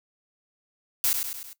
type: noise with echo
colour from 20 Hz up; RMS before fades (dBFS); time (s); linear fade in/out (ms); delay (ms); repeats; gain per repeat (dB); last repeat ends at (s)
blue; -23; 1.04-1.13; 0; 100; 4; -5; 1.53
effects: noise-tail reverb RT60 0.1 s tail -18 dB re dry